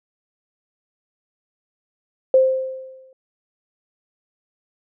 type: tone with exponential decay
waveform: sine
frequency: 523.3 Hz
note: C5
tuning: in tune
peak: -8 dBFS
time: 2.34-3.13 s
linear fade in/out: 2 ms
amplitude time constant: 170 ms
effects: none